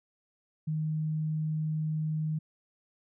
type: tone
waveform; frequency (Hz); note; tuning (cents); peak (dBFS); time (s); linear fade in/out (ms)
sine; 155.56; D#3; 0; -28; 0.67-2.39; 10
effects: none